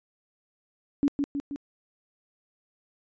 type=tone with echo; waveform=sine; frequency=283.5 Hz; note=C#4; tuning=39 cents sharp; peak=-19 dBFS; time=1.03-1.08 s; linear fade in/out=0 ms; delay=160 ms; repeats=3; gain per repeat=-4 dB; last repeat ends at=1.56 s; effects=resampled to 16000 Hz